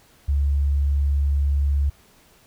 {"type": "tone", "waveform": "sine", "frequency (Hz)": 70.7, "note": "C#2", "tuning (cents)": 35, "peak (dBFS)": -17, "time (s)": [0.28, 1.9], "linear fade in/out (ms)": 10, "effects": ["pink hiss -55 dBFS RMS until 2.46 s"]}